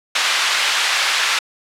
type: band-pass noise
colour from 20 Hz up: white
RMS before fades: -18 dBFS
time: 0.15-1.39 s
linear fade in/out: 5 ms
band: 1100 to 3600 Hz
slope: 12 dB/octave
effects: low-pass 12000 Hz 12 dB/octave